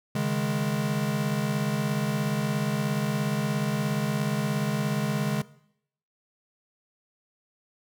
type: chord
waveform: square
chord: C# suspended second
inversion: none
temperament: equal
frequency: 138.59 / 155.56 / 207.7 Hz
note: C#3 / D#3 / G#3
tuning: 0 / 0 / 0 cents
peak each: -30 / -31 / -29 dBFS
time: 0.15-5.42 s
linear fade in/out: 5 ms
effects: noise-tail reverb RT60 0.7 s tail -19 dB re dry